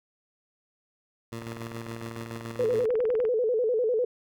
15% pulse tone with tremolo, 114.9 Hz, A#2, 25 cents flat, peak -28 dBFS, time 1.32-2.86 s, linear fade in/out 5 ms, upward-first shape square, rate 7.1 Hz, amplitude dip 40%
click train, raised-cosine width 0.5 ms, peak -24 dBFS, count 38, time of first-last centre 1.42-3.252 s, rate 20.2 Hz
sine tone with vibrato, 466.2 Hz, A#4, in tune, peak -22 dBFS, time 2.59-4.05 s, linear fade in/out 5 ms, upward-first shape square, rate 10 Hz, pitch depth 110 cents each way
effects none

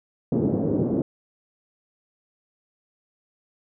white band-pass noise, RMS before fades -23 dBFS, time 0.32-1.02 s, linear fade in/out 2 ms, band 110 to 410 Hz, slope 24 dB/octave, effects none

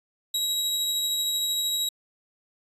sawtooth tone with tremolo, 3847 Hz, B7, 46 cents flat, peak -20 dBFS, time 0.34-1.89 s, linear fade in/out 5 ms, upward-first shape triangle, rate 13 Hz, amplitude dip 25%, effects resampled to 32000 Hz

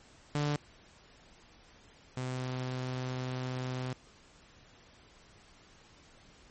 sawtooth tone pair in turn, 146.9 / 127.8 Hz, D3 / C3, +1 / -40 cents, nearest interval major second, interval 241 cents, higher first, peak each -25 / -30 dBFS, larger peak first, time 0.35-0.56 / 2.17-3.93 s, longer second, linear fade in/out 2 ms, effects pink hiss -59 dBFS RMS until 6.5 s + MP3 32 kbps

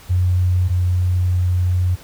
sine tone pair in turn, 90.5 / 90.14 Hz, F#2 / F#2, -38 / -45 cents, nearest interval unison, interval 7 cents, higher first, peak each -13 / -14 dBFS, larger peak first, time 0.09-0.69 / 0.69-1.96 s, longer second, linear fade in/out 20 ms, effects pink hiss -43 dBFS RMS until 2.03 s

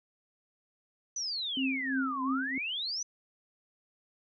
sine exponential two-way sweep, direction down then up, 6110 to 996 to 6110 Hz, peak -32 dBFS, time 1.16-3.03 s, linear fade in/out 5 ms, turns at 2.23 s
sine tone with tremolo, 265.5 Hz, C4, 25 cents sharp, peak -27 dBFS, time 1.57-2.58 s, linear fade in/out 2 ms, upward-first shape triangle, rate 3 Hz, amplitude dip 85%
effects none

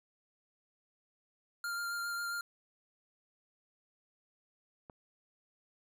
square tone with vibrato, 1396.9 Hz, F6, in tune, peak -36 dBFS, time 1.64-2.41 s, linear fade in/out 2 ms, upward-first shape sine, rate 7.4 Hz, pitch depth 13 cents each way
click, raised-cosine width 1 ms, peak -35 dBFS, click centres 4.898 s
effects none

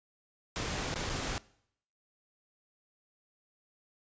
pink noise with dropouts, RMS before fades -35 dBFS, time 0.56-1.38 s, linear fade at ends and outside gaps 0 ms, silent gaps 0.941-0.958 / 1.093-1.098 s, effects noise-tail reverb RT60 0.7 s tail -22 dB re dry + resampled to 16000 Hz

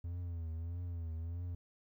triangle tone with vibrato, 84.4 Hz, E2, 41 cents sharp, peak -36 dBFS, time 0.04-1.55 s, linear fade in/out 5 ms, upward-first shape triangle, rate 1.6 Hz, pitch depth 91 cents each way, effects 13-bit

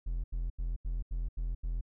triangle tone bursts, 42 Hz, E1, 33 cents sharp, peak -29 dBFS, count 7, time 0.06-1.812 s, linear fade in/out 10 ms, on 180 ms, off 82 ms, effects none

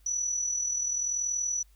sine tone with amplitude modulation, 5920 Hz, F#8, in tune, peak -25 dBFS, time 0.06-1.63 s, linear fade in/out 5 ms, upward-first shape sine, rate 40.8 Hz, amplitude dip 50%, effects added 50 Hz sine -56 dBFS peak until 1.75 s + white hiss -68 dBFS RMS until 1.75 s

